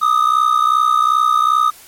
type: ring-modulated tone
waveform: triangle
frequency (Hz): 1237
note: D#6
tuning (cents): -10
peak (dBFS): -6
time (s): 0.01-1.71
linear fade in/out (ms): 20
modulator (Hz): 31.3
effects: white hiss -42 dBFS RMS until 1.87 s + MP3 64 kbps